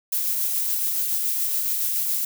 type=noise with tremolo; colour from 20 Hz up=violet; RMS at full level=-23 dBFS; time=0.12-2.25 s; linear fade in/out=5 ms; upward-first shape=sine; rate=7.1 Hz; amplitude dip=25%; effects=none